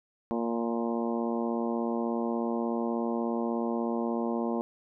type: harmonic tone with a mistuned harmonic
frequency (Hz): 116.54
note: A#2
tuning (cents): 0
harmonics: 2 / 3 / 4 / 5 / 6 / 7 / 8 / 9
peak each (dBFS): -30 / -34 / -36 / -38 / -40 / -41 / -42 / -43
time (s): 0.31-4.61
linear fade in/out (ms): 0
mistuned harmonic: 7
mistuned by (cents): +23
effects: none